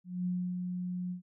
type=tone with ADSR envelope; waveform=sine; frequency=180 Hz; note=F#3; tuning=47 cents flat; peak=-29 dBFS; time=0.04-1.22 s; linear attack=220 ms; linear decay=290 ms; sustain=-4 dB; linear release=110 ms; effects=none